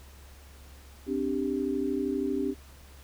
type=chord; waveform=sine; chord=C suspended second; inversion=none; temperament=just; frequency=261.6 / 294.3 / 392.4 Hz; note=C4 / D4 / G4; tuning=0 / +4 / +2 cents; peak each=-31 dBFS; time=1.06-2.55 s; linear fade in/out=50 ms; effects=added 69 Hz sine -49 dBFS peak until 3.03 s + pink hiss -55 dBFS RMS until 3.03 s